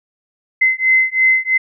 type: beating tone pair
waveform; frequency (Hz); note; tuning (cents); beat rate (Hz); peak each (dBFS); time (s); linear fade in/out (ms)
sine; 2054 / 2057; C7 / C7; -33 / -30; 3; -14; 0.61-1.58; 10
effects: none